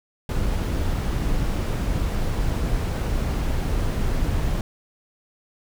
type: noise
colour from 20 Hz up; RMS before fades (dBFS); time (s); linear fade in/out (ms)
brown; -23; 0.29-4.61; 2
effects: none